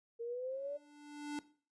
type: exponential sweep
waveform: sine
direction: up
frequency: 458.8 to 587.3 Hz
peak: -38 dBFS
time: 0.19-0.78 s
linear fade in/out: 20 ms
type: tone with exponential growth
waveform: square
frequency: 293.7 Hz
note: D4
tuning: in tune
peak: -37 dBFS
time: 0.51-1.39 s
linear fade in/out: 1 ms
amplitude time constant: 190 ms
effects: noise-tail reverb RT60 0.4 s tail -17 dB re dry + resampled to 22050 Hz